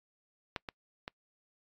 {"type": "clicks", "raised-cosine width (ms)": 0.3, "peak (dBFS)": [-18, -23, -23], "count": 3, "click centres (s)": [0.562, 0.688, 1.079], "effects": ["noise-tail reverb RT60 0.1 s tail -26 dB re dry", "AAC 64 kbps"]}